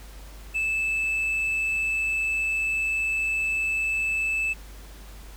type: tone with hard clipping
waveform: triangle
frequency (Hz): 2625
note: E7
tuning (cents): -8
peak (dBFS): -22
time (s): 0.54-4.54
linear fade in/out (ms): 20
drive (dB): 1
effects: added 50 Hz sine -41 dBFS peak until 5.36 s + pink hiss -49 dBFS RMS until 5.36 s